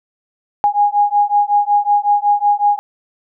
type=beating tone pair; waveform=sine; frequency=820 / 825.4 Hz; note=G#5 / G#5; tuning=-22 / -11 cents; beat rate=5.4 Hz; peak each=-14 dBFS; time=0.64-2.79 s; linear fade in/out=0 ms; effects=none